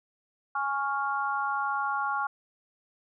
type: chord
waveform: sine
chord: Db major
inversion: second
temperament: equal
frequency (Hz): 830.6 / 1108.7 / 1396.9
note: Ab5 / Db6 / F6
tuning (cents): 0 / 0 / 0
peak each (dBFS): -31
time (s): 0.55-2.27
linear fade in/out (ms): 5
effects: none